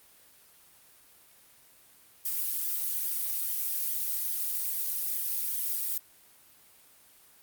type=noise with flanger; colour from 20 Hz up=violet; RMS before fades=-31 dBFS; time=2.25-5.98 s; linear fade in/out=5 ms; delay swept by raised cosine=0.73 to 3.33 ms; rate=2.4 Hz; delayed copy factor=-0.6; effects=white hiss -58 dBFS RMS until 7.42 s + Opus 32 kbps